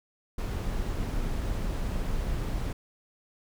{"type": "noise", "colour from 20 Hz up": "brown", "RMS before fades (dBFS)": -30, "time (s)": [0.38, 2.73], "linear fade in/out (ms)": 5, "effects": []}